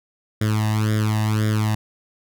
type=tone with flanger; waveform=sawtooth; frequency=107.7 Hz; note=A2; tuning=37 cents flat; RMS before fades=-20 dBFS; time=0.41-1.75 s; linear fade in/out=5 ms; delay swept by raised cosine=0.57 to 1.09 ms; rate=1.9 Hz; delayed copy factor=+0.95; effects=none